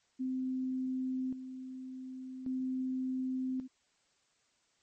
sine tone with tremolo, 258.7 Hz, C4, 19 cents flat, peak -32 dBFS, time 0.19-3.68 s, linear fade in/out 20 ms, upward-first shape square, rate 0.44 Hz, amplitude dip 65%, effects white hiss -73 dBFS RMS until 4.82 s + MP3 32 kbps

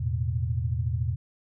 sine chord, E suspended fourth, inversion none, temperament just, 82.41 / 109.88 / 123.61 Hz, E2 / A2 / B2, 0 / -2 / +2 cents, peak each -29 dBFS, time 0-1.16 s, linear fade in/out 10 ms, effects none

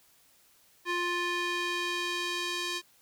square tone with band-pass filter sweep, 351 Hz, F4, 9 cents sharp, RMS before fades -32 dBFS, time 0.85-2.82 s, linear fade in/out 50 ms, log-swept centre 1900 to 4100 Hz, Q 1, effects white hiss -63 dBFS RMS until 3.01 s

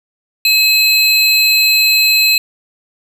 square tone pair together, 2569 / 4100 Hz, E7 / C8, -45 / -36 cents, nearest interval minor sixth, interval 809 cents, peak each -12 dBFS, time 0.45-2.38 s, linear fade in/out 2 ms, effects 8-bit

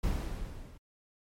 brown noise with level ramp, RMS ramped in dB -28 to -50 dBFS, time 0.03-0.78 s, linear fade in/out 10 ms, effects MP3 64 kbps

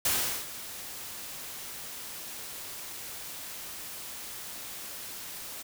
white noise with ADSR envelope, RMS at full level -26 dBFS, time 0.05-5.63 s, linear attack 4 ms, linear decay 400 ms, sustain -15 dB, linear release 13 ms, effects none

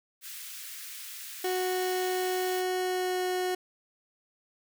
white high-pass noise, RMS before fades -42 dBFS, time 0.21-2.64 s, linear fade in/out 50 ms, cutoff 1500 Hz, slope 24 dB/octave
30% pulse tone with pitch glide, 368.2 to 365.9 Hz, F#4 to F#4, -8 to -19 cents, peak -25 dBFS, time 1.44-3.55 s, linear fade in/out 5 ms, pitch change -11 cents, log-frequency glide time 2.75-3.22 s
effects none

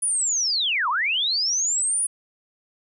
sine linear two-way sweep, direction down then up, 9956 to 913 to 9956 Hz, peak -20 dBFS, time 0.02-2.07 s, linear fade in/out 10 ms, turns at 0.89 s, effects none

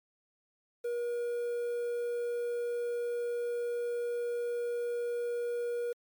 triangle tone with quantisation, 478.3 Hz, A#4, 44 cents sharp, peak -29 dBFS, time 0.84-5.93 s, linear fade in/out 10 ms, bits 9, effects MP3 96 kbps

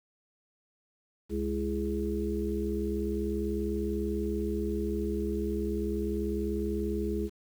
harmonic tone with a mistuned harmonic, 69.3 Hz, C#2, in tune, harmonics 1 / 3 / 5 / 6, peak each -34 / -34 / -34 / -34 dBFS, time 1.29-7.3 s, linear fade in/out 50 ms, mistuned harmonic 5, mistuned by -56 cents, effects 9-bit

